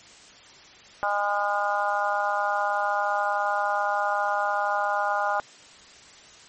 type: harmonic tone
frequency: 204.1 Hz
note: G#3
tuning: 30 cents flat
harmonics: 3 / 4 / 5 / 6 / 7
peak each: -30 / -26 / -31 / -30 / -29 dBFS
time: 1.03-5.4 s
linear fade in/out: 0 ms
effects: white hiss -49 dBFS RMS until 6.48 s + MP3 32 kbps